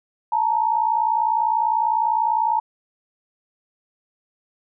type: tone pair together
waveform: sine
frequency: 872.3 / 932.3 Hz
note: A5 / A#5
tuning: -15 / 0 cents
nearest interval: minor second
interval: 115 cents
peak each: -20 dBFS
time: 0.32-2.6 s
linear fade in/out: 5 ms
effects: none